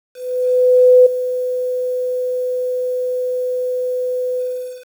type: tone with ADSR envelope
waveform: sine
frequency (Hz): 502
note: B4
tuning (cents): +28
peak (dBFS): -4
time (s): 0.14-4.86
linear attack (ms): 920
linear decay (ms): 8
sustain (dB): -13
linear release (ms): 470
effects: 7-bit